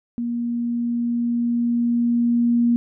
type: tone with level ramp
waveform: sine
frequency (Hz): 237.2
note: A#3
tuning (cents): +30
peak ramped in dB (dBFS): -22 to -14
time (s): 0.18-2.76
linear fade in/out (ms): 0
effects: none